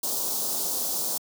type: band-stop noise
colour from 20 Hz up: white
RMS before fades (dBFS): -28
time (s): 0.03-1.18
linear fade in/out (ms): 5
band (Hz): 1000 to 4300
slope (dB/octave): 24
effects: high-pass 200 Hz 12 dB/octave